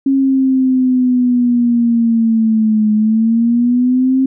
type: linear two-way sweep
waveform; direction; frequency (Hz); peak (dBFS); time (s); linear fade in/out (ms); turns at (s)
sine; down then up; 272.5 to 212.2 to 266.4; -9; 0.06-4.26; 5; 2.93
effects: none